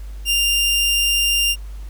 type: tone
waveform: sawtooth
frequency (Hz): 2794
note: F7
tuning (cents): 0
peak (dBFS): -12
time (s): 0.25-1.56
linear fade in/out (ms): 50
effects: added 50 Hz sine -29 dBFS peak until 1.89 s + pink hiss -50 dBFS RMS until 1.89 s